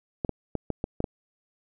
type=clicks; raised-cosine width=2 ms; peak=-14 dBFS; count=7; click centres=0.248 / 0.293 / 0.553 / 0.703 / 0.841 / 1.004 / 1.042 s; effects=none